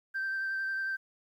sine tone with vibrato, 1564 Hz, G6, 4 cents flat, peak -29 dBFS, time 0.14-0.97 s, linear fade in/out 20 ms, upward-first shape triangle, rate 11 Hz, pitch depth 19 cents each way, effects tanh soft clip ceiling -28 dBFS + 11-bit

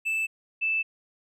triangle / sine tone pair in turn, 2637 / 2637 Hz, E7 / E7, 0 / 0 cents, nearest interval unison, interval 0 cents, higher neither, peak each -23 dBFS, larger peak neither, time 0.05-0.27 / 0.61-0.83 s, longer neither, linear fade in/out 20 ms, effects none

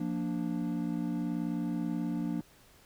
triangle chord, Bb major, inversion second, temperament equal, 174.61 / 233.1 / 293.7 Hz, F3 / Bb3 / D4, 0 / 0 / 0 cents, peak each -33 dBFS, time 0-2.41 s, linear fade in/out 5 ms, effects pink hiss -60 dBFS RMS until 2.85 s

